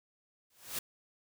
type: noise with exponential growth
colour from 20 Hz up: white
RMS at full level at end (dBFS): -33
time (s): 0.5-0.79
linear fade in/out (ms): 5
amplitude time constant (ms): 61
effects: none